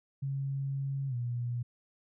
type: tone with pitch glide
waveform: sine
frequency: 137.2 to 120.83 Hz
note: C#3 to B2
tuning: -17 to -37 cents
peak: -31 dBFS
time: 0.22-1.63 s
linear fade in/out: 10 ms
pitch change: -220 cents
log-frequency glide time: 1.08-1.15 s
effects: none